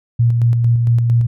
sine tone with tremolo, 117.9 Hz, A#2, 20 cents sharp, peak -9 dBFS, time 0.19-1.27 s, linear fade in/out 10 ms, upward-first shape square, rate 4.4 Hz, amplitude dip 30%, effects none

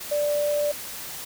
sine tone in noise, 587.3 Hz, D5, in tune, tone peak -21 dBFS, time 0.11-0.72 s, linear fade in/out 10 ms, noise white, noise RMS -36 dBFS, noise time 0-1.25 s, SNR +12 dB, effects none

